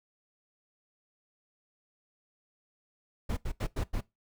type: noise bursts at uneven times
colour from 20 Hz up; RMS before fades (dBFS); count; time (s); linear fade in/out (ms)
brown; -31; 5; 3.29-3.37 / 3.45-3.52 / 3.6-3.67 / 3.76-3.84 / 3.93-4.01; 10
effects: noise-tail reverb RT60 0.2 s tail -20 dB re dry